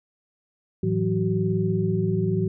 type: tone cluster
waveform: sine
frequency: 108.8 / 164 / 184.6 / 377.7 Hz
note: A2 / E3 / F#3 / F#4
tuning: -19 / -9 / -4 / +36 cents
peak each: -26 dBFS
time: 0.83-2.48 s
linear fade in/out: 5 ms
effects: none